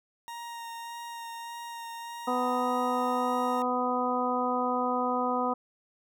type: tone with vibrato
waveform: 40% pulse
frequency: 933 Hz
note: A#5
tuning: 1 cent sharp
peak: -37 dBFS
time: 0.28-3.62 s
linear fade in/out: 0 ms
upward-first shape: sine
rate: 1.7 Hz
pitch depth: 13 cents each way
type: harmonic tone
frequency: 249.3 Hz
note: B3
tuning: 16 cents sharp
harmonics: 1 / 2 / 3 / 4 / 5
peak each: -32 / -32 / -32 / -32 / -32 dBFS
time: 2.27-5.54 s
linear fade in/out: 10 ms
effects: none